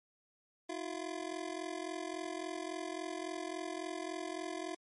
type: ring-modulated tone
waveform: 25% pulse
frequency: 341.3 Hz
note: F4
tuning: 40 cents flat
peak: -32 dBFS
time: 0.69-4.75 s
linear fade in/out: 5 ms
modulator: 21.8 Hz
effects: low-pass 11000 Hz 12 dB/octave + MP3 48 kbps